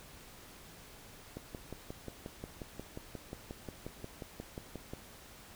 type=click train; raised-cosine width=2 ms; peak=-28 dBFS; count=21; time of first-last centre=1.37-4.935 s; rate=5.61 Hz; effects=pink hiss -54 dBFS RMS until 5.55 s